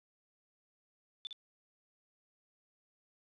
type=tone with echo; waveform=sine; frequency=3520 Hz; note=A7; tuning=in tune; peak=-38 dBFS; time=1.25-1.27 s; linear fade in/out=0 ms; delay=58 ms; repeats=1; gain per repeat=-5 dB; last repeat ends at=1.328 s; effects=resampled to 22050 Hz